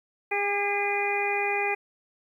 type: harmonic tone with a mistuned harmonic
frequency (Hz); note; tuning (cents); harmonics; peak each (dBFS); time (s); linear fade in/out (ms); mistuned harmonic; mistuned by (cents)
405.9; G#4; -40; 1 / 2 / 3 / 4 / 5 / 6; -30 / -29 / -40 / -38 / -31 / -29; 0.31-1.75; 10; 3; -23
effects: 10-bit